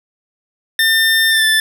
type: tone with pitch glide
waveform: 25% pulse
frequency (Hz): 1800 to 1758.9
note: A6 to A6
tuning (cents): +39 to -1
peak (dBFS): -7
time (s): 0.79-1.6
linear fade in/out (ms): 2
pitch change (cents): -40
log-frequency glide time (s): 1.3-1.45
effects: none